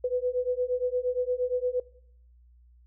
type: beating tone pair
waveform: sine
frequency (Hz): 493.9 / 502.5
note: B4 / B4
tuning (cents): 0 / +30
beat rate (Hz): 8.6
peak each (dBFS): -28 / -28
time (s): 0.04-1.8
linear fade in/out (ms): 5
effects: noise-tail reverb RT60 0.7 s tail -22 dB re dry + added 60 Hz sine -54 dBFS peak until 2.86 s